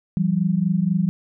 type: tone pair together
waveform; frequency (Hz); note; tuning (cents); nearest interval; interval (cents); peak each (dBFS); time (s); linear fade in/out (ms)
sine; 168.33 / 192.4; E3 / G3; +37 / -32; major second; 231; -20 / -20; 0.17-1.09; 0
effects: none